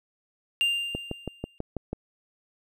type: tone with exponential decay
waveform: triangle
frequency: 2794 Hz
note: F7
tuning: in tune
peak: -18 dBFS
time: 0.61-1.58 s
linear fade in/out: 0 ms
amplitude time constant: 210 ms
type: click train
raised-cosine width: 2 ms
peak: -17 dBFS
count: 7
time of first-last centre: 0.95-1.93 s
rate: 6.12 Hz
effects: none